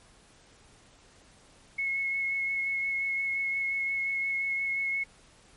sine tone with vibrato, 2182 Hz, C#7, 28 cents flat, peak -27 dBFS, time 1.78-5.04 s, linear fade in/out 10 ms, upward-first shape sine, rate 5.7 Hz, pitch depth 13 cents each way, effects pink hiss -58 dBFS RMS until 5.56 s + MP3 48 kbps

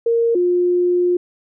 sine tone pair in turn, 463.9 / 355.3 Hz, A#4 / F4, -8 / +30 cents, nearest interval perfect fourth, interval 462 cents, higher first, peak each -13 dBFS, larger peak neither, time 0.06-0.35 / 0.35-1.17 s, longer second, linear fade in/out 5 ms, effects none

